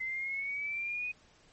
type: exponential sweep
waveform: sine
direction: up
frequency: 2052 to 2500 Hz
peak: -33 dBFS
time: 0-1.12 s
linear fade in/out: 10 ms
effects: pink hiss -63 dBFS RMS until 1.52 s + MP3 32 kbps